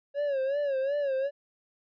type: tone with vibrato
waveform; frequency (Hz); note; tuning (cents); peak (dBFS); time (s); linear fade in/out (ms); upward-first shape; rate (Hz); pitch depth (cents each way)
triangle; 554.4; C#5; 0; -24; 0.14-1.31; 50; sine; 2.7; 95
effects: resampled to 11025 Hz